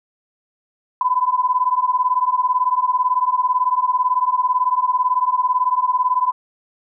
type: beating tone pair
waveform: sine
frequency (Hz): 996 / 1014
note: B5 / B5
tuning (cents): +14 / +45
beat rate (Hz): 18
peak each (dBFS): -18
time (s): 1.01-6.32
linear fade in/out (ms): 2
effects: none